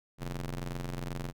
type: ring-modulated tone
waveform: sawtooth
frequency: 88 Hz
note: F2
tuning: 14 cents sharp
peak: -28 dBFS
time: 0.18-1.33 s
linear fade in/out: 50 ms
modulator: 55.2 Hz
effects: none